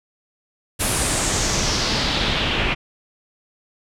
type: noise with low-pass filter sweep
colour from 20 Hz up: pink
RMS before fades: -21 dBFS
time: 0.79-2.75 s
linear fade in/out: 20 ms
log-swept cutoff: 11000 to 2600 Hz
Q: 2.9
effects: none